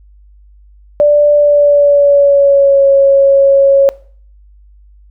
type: tone with pitch glide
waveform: sine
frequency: 587.3 to 551.1 Hz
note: D5 to C#5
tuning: 0 to -10 cents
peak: -4 dBFS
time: 1-3.89 s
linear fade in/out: 0 ms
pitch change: -110 cents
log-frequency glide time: 1.34-2.86 s
effects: noise-tail reverb RT60 0.5 s tail -21 dB re dry + added 50 Hz sine -39 dBFS peak until 5.1 s